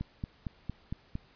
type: click train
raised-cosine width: 5 ms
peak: -22 dBFS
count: 6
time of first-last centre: 0.01-1.154 s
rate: 4.37 Hz
effects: pink hiss -62 dBFS RMS until 1.35 s + resampled to 11025 Hz